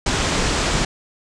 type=low-pass noise; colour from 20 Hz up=pink; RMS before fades=-20 dBFS; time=0.06-0.85 s; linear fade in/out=5 ms; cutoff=8300 Hz; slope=48 dB/octave; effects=none